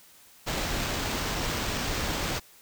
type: noise with sample-and-hold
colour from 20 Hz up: pink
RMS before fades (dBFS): -30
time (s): 0.46-2.4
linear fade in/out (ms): 20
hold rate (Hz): 11025
effects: white hiss -55 dBFS RMS until 2.61 s